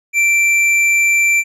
triangle tone with tanh clipping, 2347 Hz, D7, 2 cents flat, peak -12 dBFS, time 0.13-1.44 s, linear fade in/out 50 ms, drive 16 dB, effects low-pass 11000 Hz 12 dB/octave

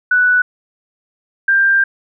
sine tone pair in turn, 1483 / 1587 Hz, F#6 / G6, +4 / +21 cents, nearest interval minor second, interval 117 cents, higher second, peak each -9 dBFS, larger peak neither, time 0.11-0.42 / 1.48-1.84 s, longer second, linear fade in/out 5 ms, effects none

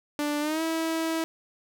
sawtooth tone with pitch glide, 294.4 to 324.8 Hz, D4 to E4, +4 to -26 cents, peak -22 dBFS, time 0.19-1.24 s, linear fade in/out 0 ms, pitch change +170 cents, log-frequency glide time 0.4-0.62 s, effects none

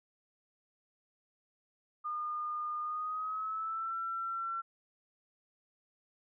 sine tone with pitch glide, 1217 to 1350.3 Hz, D#6 to E6, -39 to +41 cents, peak -34 dBFS, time 2.04-4.62 s, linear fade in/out 20 ms, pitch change +180 cents, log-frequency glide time 2.81-3.97 s, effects none

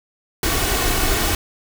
pink noise with comb filter, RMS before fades -19 dBFS, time 0.43-1.35 s, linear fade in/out 2 ms, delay 2.7 ms, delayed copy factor +0.6, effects none

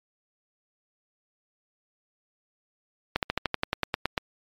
slowing click train, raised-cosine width 0.3 ms, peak -8 dBFS, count 12, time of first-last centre 3.16-4.178 s, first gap 68 ms, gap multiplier 1.06, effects MP3 96 kbps

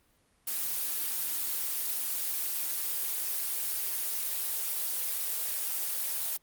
blue noise with high-pass filter sweep, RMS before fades -32 dBFS, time 0.47-6.37 s, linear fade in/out 5 ms, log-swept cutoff 220 to 530 Hz, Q 1.9, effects pink hiss -68 dBFS RMS until 6.42 s + Opus 32 kbps

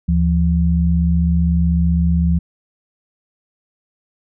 sine tone pair together, 74.9 / 170.69 Hz, D2 / F3, +35 / -39 cents, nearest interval octave + major second, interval 1426 cents, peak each -15 / -15 dBFS, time 0.08-2.39 s, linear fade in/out 10 ms, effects none

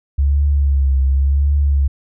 sine tone with vibrato, 69.3 Hz, C#2, in tune, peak -11 dBFS, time 0.18-1.88 s, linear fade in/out 10 ms, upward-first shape triangle, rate 0.91 Hz, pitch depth 72 cents each way, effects none

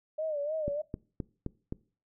sine tone with vibrato, 603 Hz, D5, 46 cents sharp, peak -30 dBFS, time 0.18-0.82 s, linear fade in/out 10 ms, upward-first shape sine, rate 3.3 Hz, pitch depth 100 cents each way
click train, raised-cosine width 3 ms, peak -21 dBFS, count 5, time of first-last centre 0.68-1.724 s, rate 3.83 Hz
effects noise-tail reverb RT60 0.4 s tail -22 dB re dry

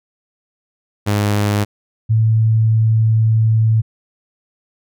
sawtooth / sine tone pair in turn, 103.2 / 111.1 Hz, G#2 / A2, -10 / +17 cents, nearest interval minor second, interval 127 cents, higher second, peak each -10 dBFS, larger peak neither, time 1.06-1.65 / 2.09-3.82 s, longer second, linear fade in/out 20 ms, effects none

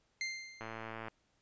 sawtooth tone with exponential decay, 2093 Hz, C7, in tune, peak -30 dBFS, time 0.21-0.95 s, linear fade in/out 1 ms, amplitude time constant 160 ms
click train, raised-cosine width 0.5 ms, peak -28 dBFS, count 54, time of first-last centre 0.61-1.083 s, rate 112 Hz
effects pink hiss -75 dBFS RMS until 1.41 s + resampled to 16000 Hz

